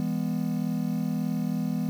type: chord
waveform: triangle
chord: E major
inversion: none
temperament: equal with one note detuned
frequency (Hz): 164.81 / 203.5 / 246.9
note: E3 / G#3 / B3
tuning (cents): 0 / -35 / 0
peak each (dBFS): -28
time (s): 0-1.89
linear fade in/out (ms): 0
effects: 8-bit